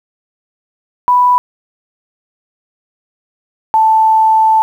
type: tone pair in turn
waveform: sine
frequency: 987.8 / 880.4 Hz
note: B5 / A5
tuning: 0 / +1 cents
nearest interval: major second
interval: 199 cents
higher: first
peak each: -6 dBFS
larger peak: neither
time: 1.08-1.38 / 3.74-4.62 s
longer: second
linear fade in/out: 0 ms
effects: 7-bit